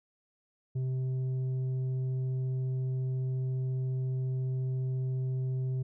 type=tone with tanh clipping; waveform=sine; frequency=129.6 Hz; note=C3; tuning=16 cents flat; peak=-30 dBFS; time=0.75-5.83 s; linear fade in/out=10 ms; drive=5 dB; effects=none